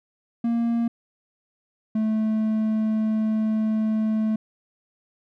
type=tone pair in turn; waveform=triangle; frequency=233.1 / 217.9 Hz; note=A#3 / A3; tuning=0 / -17 cents; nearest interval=minor second; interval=117 cents; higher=first; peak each=-18 dBFS; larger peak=neither; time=0.44-0.88 / 1.95-4.36 s; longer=second; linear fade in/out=5 ms; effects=none